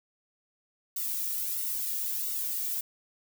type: noise with flanger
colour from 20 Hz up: violet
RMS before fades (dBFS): -32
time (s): 0.96-2.81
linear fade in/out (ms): 5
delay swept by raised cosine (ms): 1.2 to 1.96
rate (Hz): 1.5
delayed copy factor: -0.8
effects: none